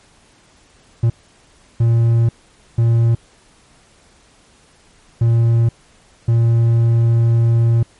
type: tone bursts at uneven times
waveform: triangle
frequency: 116 Hz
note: A#2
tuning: 8 cents flat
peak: -8 dBFS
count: 5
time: 1.03-1.1 / 1.8-2.29 / 2.78-3.15 / 5.21-5.69 / 6.28-7.83 s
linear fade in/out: 5 ms
effects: pink hiss -51 dBFS RMS until 7.99 s + MP3 48 kbps